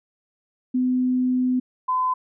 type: tone pair in turn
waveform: sine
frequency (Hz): 253.1 / 1018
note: B3 / C6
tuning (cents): +43 / -48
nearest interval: 2 octaves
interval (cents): 2409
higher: second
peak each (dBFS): -18 / -19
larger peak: first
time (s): 0.74-1.6 / 1.88-2.14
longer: first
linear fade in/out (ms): 10
effects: none